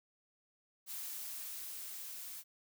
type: noise with level ramp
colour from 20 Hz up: blue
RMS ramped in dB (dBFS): -43 to -47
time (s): 0.86-2.44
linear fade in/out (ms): 50
effects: none

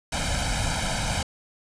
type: noise with comb filter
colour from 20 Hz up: pink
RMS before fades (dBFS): -26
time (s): 0.12-1.23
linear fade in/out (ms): 5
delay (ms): 1.3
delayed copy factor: +0.95
effects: resampled to 22050 Hz

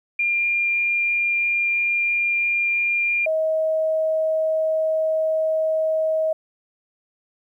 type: tone pair in turn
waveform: sine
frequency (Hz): 2399 / 634.1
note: D7 / D#5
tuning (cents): +36 / +33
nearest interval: octave + major seventh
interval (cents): 2303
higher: first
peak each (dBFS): -18 / -18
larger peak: neither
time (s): 0.19-3.26 / 3.26-6.33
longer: neither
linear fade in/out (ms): 5
effects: 10-bit

